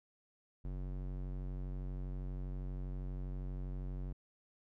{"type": "tone with band-pass filter", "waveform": "square", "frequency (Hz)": 46.25, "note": "F#1", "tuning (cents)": 0, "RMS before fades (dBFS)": -41, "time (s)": [0.64, 4.13], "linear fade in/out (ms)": 10, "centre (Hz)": 110, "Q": 0.54, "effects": []}